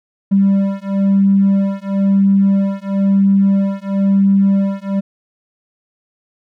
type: beating tone pair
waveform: triangle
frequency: 196 / 197 Hz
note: G3 / G3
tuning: 0 / +9 cents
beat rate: 1 Hz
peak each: -10 dBFS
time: 0.31-5.01 s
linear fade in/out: 20 ms
effects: tanh soft clip ceiling -6 dBFS